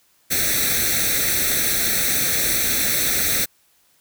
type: noise with comb filter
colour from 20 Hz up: white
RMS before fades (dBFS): -20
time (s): 0.3-3.46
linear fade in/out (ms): 20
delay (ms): 0.5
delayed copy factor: +0.85
effects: white hiss -60 dBFS RMS until 4 s